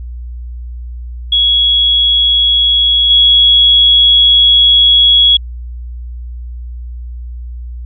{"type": "tone with level steps", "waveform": "sine", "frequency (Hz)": 3341, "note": "G#7", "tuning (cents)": 10, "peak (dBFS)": [-7, -4], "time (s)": [1.32, 5.37], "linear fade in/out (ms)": 5, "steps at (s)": 3.1, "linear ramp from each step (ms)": 5, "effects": ["added 60 Hz sine -22 dBFS peak until 7.85 s"]}